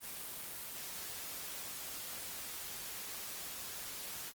white noise with amplitude modulation, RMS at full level -43 dBFS, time 0-4.33 s, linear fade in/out 50 ms, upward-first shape sine, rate 175 Hz, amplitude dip 30%, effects Opus 24 kbps

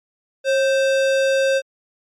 sine tone with sample-and-hold, 540 Hz, C#5, 45 cents flat, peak -14 dBFS, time 0.44-1.62 s, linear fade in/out 50 ms, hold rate 2100 Hz, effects low-pass 6000 Hz 12 dB/octave + MP3 96 kbps

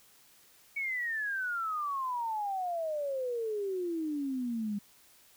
sine exponential sweep, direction down, 2255 to 200 Hz, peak -31 dBFS, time 0.76-4.79 s, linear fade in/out 10 ms, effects white hiss -61 dBFS RMS until 5.36 s

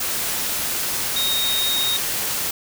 sine tone in noise, 3729 Hz, A#7, in tune, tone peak -20 dBFS, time 1.16-1.97 s, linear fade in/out 5 ms, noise white, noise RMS -24 dBFS, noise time 0-2.51 s, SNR +1 dB, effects none

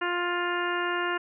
harmonic tone, 351.4 Hz, F4, 11 cents sharp, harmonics 1 / 2 / 3 / 4 / 5 / 6 / 7 / 8, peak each -31 / -36 / -32 / -32 / -33 / -42 / -43 / -38 dBFS, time 0.01-1.18 s, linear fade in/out 10 ms, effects none

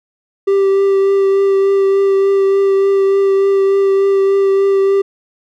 triangle tone with vibrato, 392 Hz, G4, in tune, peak -7 dBFS, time 0.47-5.02 s, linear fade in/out 10 ms, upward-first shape triangle, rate 3.4 Hz, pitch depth 15 cents each way, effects none

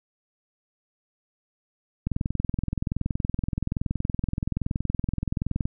click train, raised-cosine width 5 ms, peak -13 dBFS, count 77, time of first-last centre 2.07-5.655 s, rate 21.2 Hz, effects none

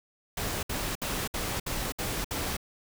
pink noise bursts, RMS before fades -32 dBFS, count 7, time 0.37-2.568 s, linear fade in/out 5 ms, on 260 ms, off 63 ms, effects none

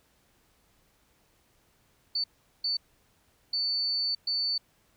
sine tone bursts at uneven times, 4500 Hz, C#8, 25 cents sharp, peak -26 dBFS, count 4, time 2.15-2.24 / 2.64-2.77 / 3.53-4.15 / 4.27-4.58 s, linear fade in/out 5 ms, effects pink hiss -67 dBFS RMS until 4.96 s

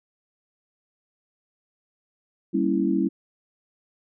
sine chord, G diminished seventh, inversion none, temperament equal, 196 / 233.1 / 277.2 / 329.6 Hz, G3 / Bb3 / Db4 / Fb4, 0 / 0 / 0 / 0 cents, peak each -25 / -29 / -25 / -24 dBFS, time 2.53-3.09 s, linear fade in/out 20 ms, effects none

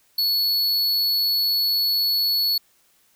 square tone, 4404 Hz, C#8, 12 cents flat, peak -19 dBFS, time 0.18-2.58 s, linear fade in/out 5 ms, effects white hiss -61 dBFS RMS until 3.15 s

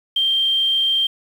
sine tone, 3167 Hz, G7, 17 cents sharp, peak -15 dBFS, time 0.16-1.07 s, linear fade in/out 5 ms, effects 7-bit

